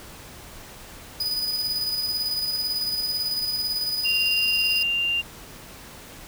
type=tone with tremolo; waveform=45% pulse; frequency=4969 Hz; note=D#8; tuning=3 cents flat; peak=-22 dBFS; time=1.2-4.83 s; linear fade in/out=5 ms; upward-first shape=square; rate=18 Hz; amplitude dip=35%
type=tone; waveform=sine; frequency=2788 Hz; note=F7; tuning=4 cents flat; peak=-21 dBFS; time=4.04-5.22 s; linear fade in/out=20 ms
effects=pink hiss -43 dBFS RMS until 6.27 s